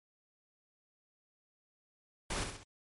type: noise with echo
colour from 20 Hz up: pink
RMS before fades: -36 dBFS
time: 2.3-2.44 s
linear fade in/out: 5 ms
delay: 65 ms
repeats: 3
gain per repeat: -6 dB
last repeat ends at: 2.635 s
effects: MP3 48 kbps